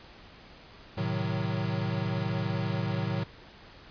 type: chord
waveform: square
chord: A diminished seventh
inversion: none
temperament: equal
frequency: 110 / 130.81 / 155.56 / 185 Hz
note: A2 / C3 / Eb3 / Gb3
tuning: 0 / 0 / 0 / 0 cents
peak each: -33 / -36 / -35 / -35 dBFS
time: 0.97-3.24 s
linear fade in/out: 10 ms
effects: pink hiss -51 dBFS RMS until 3.9 s + resampled to 11025 Hz